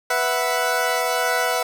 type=chord; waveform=20% pulse; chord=B suspended fourth; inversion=none; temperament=equal; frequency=493.9 / 659.3 / 740 Hz; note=B4 / E5 / F#5; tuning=0 / 0 / 0 cents; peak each=-19 dBFS; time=0.1-1.63 s; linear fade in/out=5 ms; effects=7-bit